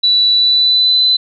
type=tone with pitch glide; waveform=sine; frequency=3951 to 4018 Hz; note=B7 to B7; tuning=0 to +29 cents; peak=-8 dBFS; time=0.03-1.17 s; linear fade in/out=10 ms; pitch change=+29 cents; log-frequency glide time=0.33-1.02 s; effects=none